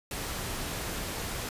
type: noise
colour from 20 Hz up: pink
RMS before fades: -35 dBFS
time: 0.11-1.49 s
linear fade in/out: 2 ms
effects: resampled to 32000 Hz